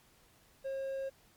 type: tone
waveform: triangle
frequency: 539 Hz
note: C#5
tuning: 49 cents flat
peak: -33 dBFS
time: 0.64-1.1 s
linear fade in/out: 20 ms
effects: pink hiss -65 dBFS RMS until 1.36 s + MP3 96 kbps